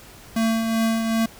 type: tone with tremolo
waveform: square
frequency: 225.4 Hz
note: A3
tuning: 42 cents sharp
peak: -18 dBFS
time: 0.36-1.26 s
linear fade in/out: 5 ms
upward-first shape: triangle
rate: 2.6 Hz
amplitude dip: 45%
effects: pink hiss -45 dBFS RMS until 1.39 s